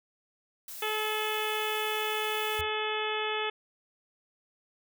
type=noise; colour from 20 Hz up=blue; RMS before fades=-42 dBFS; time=0.68-2.61 s; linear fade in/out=2 ms
type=harmonic tone; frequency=430 Hz; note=A4; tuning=40 cents flat; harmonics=1 / 2 / 3 / 4 / 5 / 6 / 7 / 8; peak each=-34 / -36 / -37 / -39 / -40 / -37 / -39 / -39 dBFS; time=0.82-3.5 s; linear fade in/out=5 ms
type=tone with exponential decay; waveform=sine; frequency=81.3 Hz; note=E2; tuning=23 cents flat; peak=-33 dBFS; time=2.59-2.71 s; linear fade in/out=5 ms; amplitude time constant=25 ms
effects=none